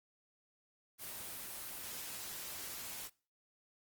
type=noise; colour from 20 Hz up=white; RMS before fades=-45 dBFS; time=0.98-3.1 s; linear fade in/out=50 ms; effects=noise-tail reverb RT60 0.4 s tail -23 dB re dry + Opus 24 kbps